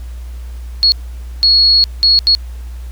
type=tone bursts at uneven times; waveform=sine; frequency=4337 Hz; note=C#8; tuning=39 cents flat; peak=-6 dBFS; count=4; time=0.83-0.92 / 1.43-1.84 / 2.03-2.19 / 2.27-2.35 s; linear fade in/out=0 ms; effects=added 60 Hz sine -24 dBFS peak until 2.91 s + pink hiss -45 dBFS RMS until 2.91 s